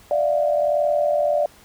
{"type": "tone cluster", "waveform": "sine", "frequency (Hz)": [591, 673, 714], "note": ["D5", "E5", "F5"], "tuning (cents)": [11, 36, 38], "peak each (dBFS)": [-18, -24, -26], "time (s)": [0.11, 1.46], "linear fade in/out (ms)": 2, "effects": ["pink hiss -50 dBFS RMS until 1.64 s"]}